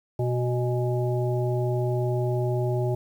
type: harmonic tone with a mistuned harmonic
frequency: 123.47 Hz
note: B2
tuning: in tune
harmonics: 1 / 3 / 5 / 7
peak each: -24 / -28 / -32 / -37 dBFS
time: 0.19-2.95 s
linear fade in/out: 5 ms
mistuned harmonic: 7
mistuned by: -61 cents
effects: 9-bit